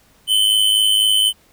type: tone pair together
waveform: square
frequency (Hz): 2998 / 3102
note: F#7 / G7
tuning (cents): +22 / -19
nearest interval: minor second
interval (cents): 59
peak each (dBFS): -16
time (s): 0.27-1.33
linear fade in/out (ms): 50
effects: pink hiss -54 dBFS RMS until 1.52 s